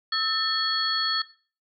sine tone cluster, 1301 / 1792 / 3315 / 4387 Hz, E6 / A6 / G#7 / C#8, -23 / +31 / -4 / -19 cents, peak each -30 / -30 / -31 / -26 dBFS, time 0.12-1.22 s, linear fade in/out 5 ms, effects noise-tail reverb RT60 0.4 s tail -17 dB re dry

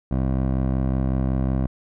15% pulse tone with low-pass filter, 65.41 Hz, C2, in tune, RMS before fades -22 dBFS, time 0.11-1.67 s, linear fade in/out 5 ms, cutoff 780 Hz, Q 0.53, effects none

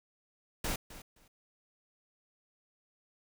pink noise with echo, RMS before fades -34 dBFS, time 0.64-0.76 s, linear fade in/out 5 ms, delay 260 ms, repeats 2, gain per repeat -15 dB, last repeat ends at 1.28 s, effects none

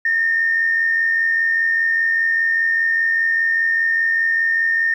sine tone with amplitude modulation, 1823 Hz, A#6, 39 cents flat, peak -12 dBFS, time 0.05-4.94 s, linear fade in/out 5 ms, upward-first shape sine, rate 85 Hz, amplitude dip 45%, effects tanh soft clip ceiling -8 dBFS + 9-bit

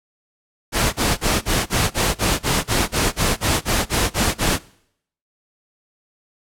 pink noise bursts, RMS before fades -18 dBFS, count 16, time 0.72-4.59 s, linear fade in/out 50 ms, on 210 ms, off 34 ms, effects noise-tail reverb RT60 0.7 s tail -22 dB re dry + low-pass 12000 Hz 12 dB/octave

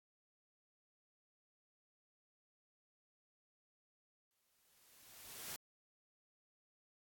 white noise with exponential growth, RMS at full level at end -45 dBFS, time 4.31-5.56 s, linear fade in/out 0 ms, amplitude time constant 270 ms, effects AAC 64 kbps

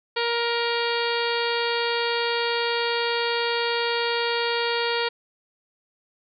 harmonic tone with a mistuned harmonic, 470 Hz, A#4, 14 cents sharp, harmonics 1 / 2 / 3 / 4 / 5 / 6 / 7 / 8 / 9 / 10, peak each -26 / -29 / -31 / -32 / -33 / -34 / -34 / -35 / -36 / -36 dBFS, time 0.16-5.09 s, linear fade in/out 10 ms, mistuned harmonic 10, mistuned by -42 cents, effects none

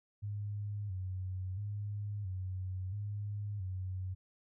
sine tone with vibrato, 98 Hz, G2, in tune, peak -36 dBFS, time 0.22-4.15 s, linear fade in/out 20 ms, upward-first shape square, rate 0.74 Hz, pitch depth 87 cents each way, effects none

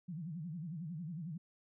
sine tone with vibrato, 164.81 Hz, E3, in tune, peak -40 dBFS, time 0.08-1.38 s, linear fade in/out 10 ms, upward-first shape sine, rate 11 Hz, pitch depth 190 cents each way, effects none

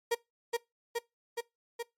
35% pulse tone with echo, 469.2 Hz, A#4, 11 cents sharp, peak -24 dBFS, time 0.11-0.15 s, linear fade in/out 10 ms, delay 420 ms, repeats 4, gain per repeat -2 dB, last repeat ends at 1.83 s, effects noise-tail reverb RT60 0.2 s tail -22 dB re dry + MP3 64 kbps

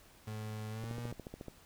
35% pulse tone with pitch glide, 108 to 119.14 Hz, A2 to A#2, -32 to +38 cents, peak -38 dBFS, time 0.27-1.12 s, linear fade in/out 5 ms, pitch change +170 cents, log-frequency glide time 0.7-0.98 s
click train, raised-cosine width 2 ms, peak -30 dBFS, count 10, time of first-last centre 0.84-1.483 s, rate 14 Hz
effects pink hiss -61 dBFS RMS until 1.65 s

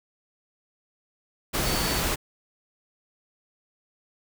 sine tone in noise, 4486 Hz, C#8, 20 cents sharp, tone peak -33 dBFS, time 1.64-2.01 s, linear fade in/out 20 ms, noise pink, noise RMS -26 dBFS, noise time 1.53-2.16 s, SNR -10 dB, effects none

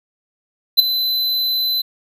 square tone with ADSR envelope, 4029 Hz, B7, 34 cents sharp, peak -4 dBFS, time 0.77-1.82 s, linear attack 24 ms, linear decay 11 ms, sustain -13 dB, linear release 11 ms, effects none

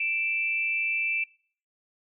sine tone pair together, 2349 / 2643 Hz, D7 / E7, 0 / +4 cents, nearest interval major second, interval 204 cents, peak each -28 dBFS, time 0-1.24 s, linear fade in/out 5 ms, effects noise-tail reverb RT60 0.5 s tail -23 dB re dry

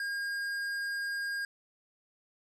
sine tone with tanh clipping, 1619 Hz, G#6, 45 cents flat, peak -34 dBFS, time 0-1.45 s, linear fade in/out 2 ms, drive 12 dB, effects none

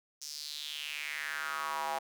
square tone with high-pass filter sweep, 74.4 Hz, D2, 23 cents sharp, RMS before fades -38 dBFS, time 0.21-1.99 s, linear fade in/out 10 ms, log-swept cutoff 5800 to 770 Hz, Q 4.3, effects none

